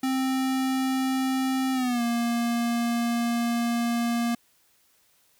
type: tone with pitch glide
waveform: square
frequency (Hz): 262.7 to 235.4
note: C4 to A#3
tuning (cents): +7 to +17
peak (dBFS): -24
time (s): 0.03-4.35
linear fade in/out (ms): 5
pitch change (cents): -190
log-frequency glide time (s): 1.73-2.02
effects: white hiss -64 dBFS RMS until 5.39 s